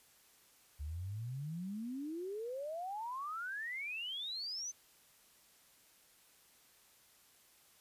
sine exponential sweep, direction up, 69.7 to 6260 Hz, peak -39 dBFS, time 0.79-4.72 s, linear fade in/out 20 ms, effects white hiss -66 dBFS RMS until 7.8 s + resampled to 32000 Hz

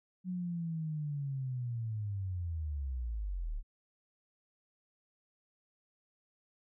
sine linear sweep, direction down, 185 to 33.29 Hz, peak -34 dBFS, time 0.24-3.63 s, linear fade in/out 50 ms, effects none

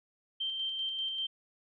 sine tone with tremolo, 3136 Hz, G7, in tune, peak -31 dBFS, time 0.4-1.27 s, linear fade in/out 10 ms, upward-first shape square, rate 5.1 Hz, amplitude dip 30%, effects none

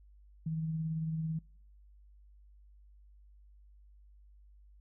sine tone with tremolo, 160 Hz, D#3, 49 cents sharp, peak -31 dBFS, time 0.46-1.39 s, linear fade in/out 5 ms, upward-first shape sine, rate 18 Hz, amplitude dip 30%, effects noise-tail reverb RT60 0.6 s tail -25 dB re dry + added 50 Hz sine -56 dBFS peak until 4.8 s

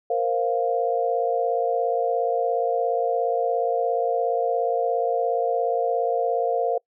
sine chord, Bb suspended second, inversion none, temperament equal, 466.2 / 523.3 / 698.5 Hz, Bb4 / C5 / F5, 0 / 0 / 0 cents, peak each -24 / -26 / -24 dBFS, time 0.1-6.78 s, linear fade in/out 5 ms, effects noise-tail reverb RT60 0.1 s tail -26 dB re dry

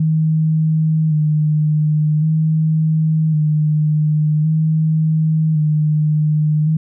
sine tone with vibrato, 155.1 Hz, D#3, 5 cents flat, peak -12 dBFS, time 0-6.77 s, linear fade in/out 5 ms, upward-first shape square, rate 0.45 Hz, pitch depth 29 cents each way, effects none

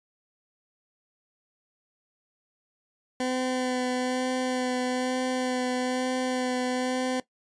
20% pulse tone with vibrato, 253.8 Hz, B3, 47 cents sharp, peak -21 dBFS, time 3.2-7.2 s, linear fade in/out 2 ms, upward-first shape sine, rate 1.1 Hz, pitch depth 15 cents each way, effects noise-tail reverb RT60 0.1 s tail -18 dB re dry + resampled to 22050 Hz

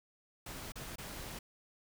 pink noise with dropouts, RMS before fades -45 dBFS, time 0.46-1.39 s, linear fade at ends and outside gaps 5 ms, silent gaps 0.721-0.756 / 0.958-0.982 s, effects none

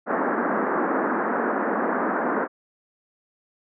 pink band-pass noise, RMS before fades -24 dBFS, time 0.06-2.48 s, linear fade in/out 50 ms, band 210 to 1700 Hz, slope 48 dB/octave, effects none

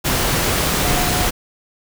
sine tone in noise, 720 Hz, F#5, 47 cents flat, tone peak -25 dBFS, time 0.83-1.27 s, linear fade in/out 20 ms, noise pink, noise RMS -18 dBFS, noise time 0.04-1.31 s, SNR -10 dB, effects none

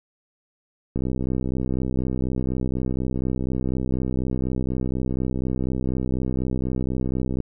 click train, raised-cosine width 3 ms, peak -13 dBFS, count 414, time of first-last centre 0.96-7.403 s, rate 64.1 Hz, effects none

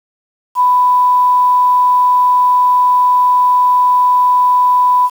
sine tone with quantisation, 994 Hz, B5, 11 cents sharp, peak -7 dBFS, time 0.55-5.1 s, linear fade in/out 50 ms, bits 6, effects none

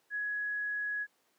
sine tone, 1676 Hz, G#6, 15 cents sharp, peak -32 dBFS, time 0.1-1.07 s, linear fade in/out 50 ms, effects pink hiss -72 dBFS RMS until 1.38 s + high-pass 300 Hz 12 dB/octave

